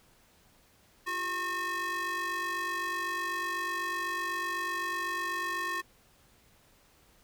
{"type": "ring-modulated tone", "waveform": "square", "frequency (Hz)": 368.5, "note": "F#4", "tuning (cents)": -7, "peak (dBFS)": -29, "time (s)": [1.06, 5.82], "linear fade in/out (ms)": 20, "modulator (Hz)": 1450, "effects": ["pink hiss -63 dBFS RMS until 7.23 s"]}